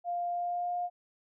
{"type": "tone with pitch glide", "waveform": "sine", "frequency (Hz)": [700, 708.5], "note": ["F5", "F5"], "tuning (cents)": [4, 25], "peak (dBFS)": -30, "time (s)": [0.04, 0.9], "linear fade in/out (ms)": 50, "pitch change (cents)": 21, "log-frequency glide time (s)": [0.3, 0.75], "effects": []}